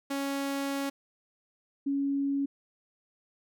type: tone pair in turn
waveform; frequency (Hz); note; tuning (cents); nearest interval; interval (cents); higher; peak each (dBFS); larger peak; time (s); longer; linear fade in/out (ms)
sawtooth / sine; 277.2 / 278.6; C#4 / C#4; 0 / +9; unison; 9; second; -26; neither; 0.1-0.9 / 1.86-2.46; first; 10
effects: none